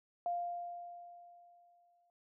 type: tone with exponential decay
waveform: sine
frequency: 698.5 Hz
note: F5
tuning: in tune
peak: -32 dBFS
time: 0.26-2.1 s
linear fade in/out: 1 ms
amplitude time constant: 400 ms
effects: none